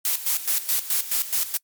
blue noise with tremolo, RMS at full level -22 dBFS, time 0.05-1.57 s, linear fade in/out 2 ms, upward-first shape square, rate 4.7 Hz, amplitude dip 75%, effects noise-tail reverb RT60 0.1 s tail -25 dB re dry + MP3 96 kbps

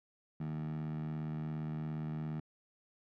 15% pulse tone with high-pass filter, 77.3 Hz, D#2, 11 cents flat, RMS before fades -39 dBFS, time 0.4-2.4 s, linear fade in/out 5 ms, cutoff 170 Hz, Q 5.8, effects low-pass 2000 Hz 12 dB/octave

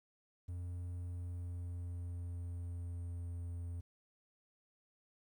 triangle tone with pitch glide, 88 to 86.19 Hz, F2 to F2, +14 to -22 cents, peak -38 dBFS, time 0.48-3.81 s, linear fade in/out 10 ms, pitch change -36 cents, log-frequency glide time 0.92-3.56 s, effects 12-bit

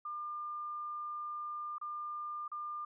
sine tone with dropouts, 1200 Hz, D6, 37 cents sharp, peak -38 dBFS, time 0.05-2.85 s, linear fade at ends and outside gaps 5 ms, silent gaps 1.783-1.813 / 2.48-2.516 s, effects none

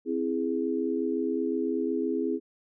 sine chord, C augmented, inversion none, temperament equal, 261.6 / 329.6 / 415.3 Hz, C4 / E4 / G#4, 0 / 0 / 0 cents, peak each -30 dBFS, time 0.05-2.4 s, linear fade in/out 50 ms, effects none

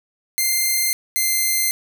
5% pulse tone pair in turn, 2096 / 2084 Hz, C7 / C7, +2 / -7 cents, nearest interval unison, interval 9 cents, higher first, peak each -7 dBFS, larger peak neither, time 0.38-0.93 / 1.16-1.71 s, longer neither, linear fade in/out 0 ms, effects none

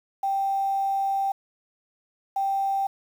sine tone bursts at uneven times, 784 Hz, G5, in tune, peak -22 dBFS, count 2, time 0.23-1.32 / 2.36-2.87 s, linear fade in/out 5 ms, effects 8-bit

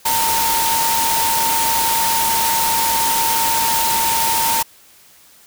sine tone in noise, 912 Hz, A#5, 38 cents flat, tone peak -18 dBFS, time 0.05-4.63 s, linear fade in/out 10 ms, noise white, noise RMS -19 dBFS, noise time 0.05-4.63 s, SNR -2 dB, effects white hiss -48 dBFS RMS until 5.46 s

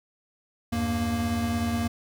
square tone cluster, 80.9 / 97.5 / 233 Hz, E2 / G2 / A#3, -32 / -9 / -1 cents, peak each -33 / -33 / -27 dBFS, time 0.72-1.88 s, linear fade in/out 10 ms, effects none

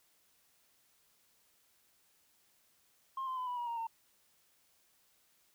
sine tone with pitch steps, 1064 / 1036.7 / 1010.1 / 984.2 / 958.9 / 934.3 / 910.4 Hz, C6 / C6 / B5 / B5 / A#5 / A#5 / A#5, +29 / -16 / +39 / -6 / +49 / +4 / -41 cents, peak -34 dBFS, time 3.17-3.87 s, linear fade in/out 5 ms, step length 100 ms, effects tanh soft clip ceiling -33 dBFS + white hiss -71 dBFS RMS until 5.54 s

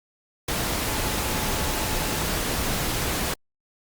sine tone in noise, 862 Hz, A5, 36 cents flat, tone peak -37 dBFS, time 0.86-2.23 s, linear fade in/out 5 ms, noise pink, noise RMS -26 dBFS, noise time 0.48-3.34 s, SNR -14 dB, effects Opus 48 kbps

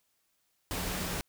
sine tone in noise, 181.3 Hz, F#3, 35 cents flat, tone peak -41 dBFS, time 0.76-1.2 s, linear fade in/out 0 ms, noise pink, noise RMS -35 dBFS, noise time 0.71-1.21 s, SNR -9 dB, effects white hiss -75 dBFS RMS until 1.28 s

